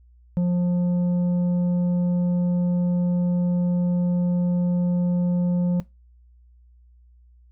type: tone with tanh clipping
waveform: triangle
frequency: 176.9 Hz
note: F3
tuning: 23 cents sharp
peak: -19 dBFS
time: 0.37-5.8 s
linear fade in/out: 0 ms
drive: 10 dB
effects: noise-tail reverb RT60 0.2 s tail -19 dB re dry + added 60 Hz sine -50 dBFS peak until 7.51 s